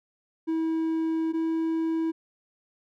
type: tone pair in turn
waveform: triangle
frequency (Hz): 323.2 / 324.9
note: E4 / E4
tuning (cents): -34 / -25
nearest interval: unison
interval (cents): 9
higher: second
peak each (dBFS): -22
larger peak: neither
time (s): 0.47-1.33 / 1.33-2.12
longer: first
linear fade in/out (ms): 20
effects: none